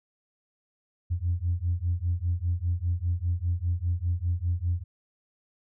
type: beating tone pair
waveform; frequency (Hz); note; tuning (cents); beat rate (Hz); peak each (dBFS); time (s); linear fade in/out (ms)
sine; 84.9 / 89.9; F2 / F#2; -48 / -49; 5; -27; 1.1-4.84; 20
effects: tanh soft clip ceiling -18 dBFS